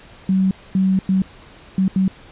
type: tone bursts at uneven times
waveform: sine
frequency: 189.8 Hz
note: F#3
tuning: 44 cents sharp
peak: -13 dBFS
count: 5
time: 0.29-0.51 / 0.75-0.99 / 1.09-1.22 / 1.78-1.88 / 1.96-2.08 s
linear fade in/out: 2 ms
effects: pink hiss -44 dBFS RMS until 2.31 s + resampled to 8000 Hz